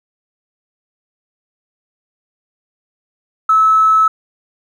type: tone with tanh clipping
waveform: triangle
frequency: 1300 Hz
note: E6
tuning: 24 cents flat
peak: -7 dBFS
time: 3.49-4.08 s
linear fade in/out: 5 ms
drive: 2 dB
effects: none